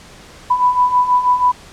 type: beating tone pair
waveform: sine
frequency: 987.8 / 994 Hz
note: B5 / B5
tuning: 0 / +11 cents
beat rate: 6.2 Hz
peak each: -17 / -12 dBFS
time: 0.5-1.52 s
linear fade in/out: 10 ms
effects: pink hiss -40 dBFS RMS until 1.72 s + low-pass 8000 Hz 12 dB/octave